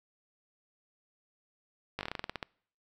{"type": "slowing click train", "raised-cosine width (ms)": 0.3, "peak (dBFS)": -19, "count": 12, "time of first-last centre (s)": [1.99, 2.428], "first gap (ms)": 19, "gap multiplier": 1.14, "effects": ["noise-tail reverb RT60 0.6 s tail -26 dB re dry"]}